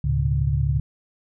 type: tone cluster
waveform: sine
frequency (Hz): 71.3 / 108.1 / 121.8 / 139.9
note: C#2 / A2 / B2 / C#3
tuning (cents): +49 / -30 / -24 / +16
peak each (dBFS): -23 / -25 / -30 / -22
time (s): 0.04-0.8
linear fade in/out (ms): 5
effects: none